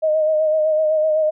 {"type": "tone with vibrato", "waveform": "sine", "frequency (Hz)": 622.3, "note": "D#5", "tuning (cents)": 0, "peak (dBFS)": -14, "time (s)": [0.02, 1.31], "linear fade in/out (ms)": 20, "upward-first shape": "sine", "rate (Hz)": 7.9, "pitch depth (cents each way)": 33, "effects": []}